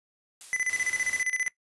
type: noise with exponential decay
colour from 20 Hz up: blue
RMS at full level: -41 dBFS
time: 0.41-1.33 s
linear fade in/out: 0 ms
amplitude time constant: 200 ms
type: tone with tremolo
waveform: square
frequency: 2011 Hz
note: B6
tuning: 31 cents sharp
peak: -25 dBFS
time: 0.53-1.48 s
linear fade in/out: 0 ms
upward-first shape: square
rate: 15 Hz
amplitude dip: 80%
type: noise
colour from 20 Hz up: white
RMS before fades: -40 dBFS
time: 0.69-1.23 s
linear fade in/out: 10 ms
effects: noise-tail reverb RT60 0.1 s tail -19 dB re dry + resampled to 24000 Hz